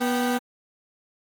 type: tone pair together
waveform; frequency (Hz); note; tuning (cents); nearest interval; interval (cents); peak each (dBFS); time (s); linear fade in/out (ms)
30% pulse; 244.4 / 776; B3 / G5; -18 / -18; octave + minor sixth; 2000; -20 / -25; 0-0.39; 20
effects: Opus 24 kbps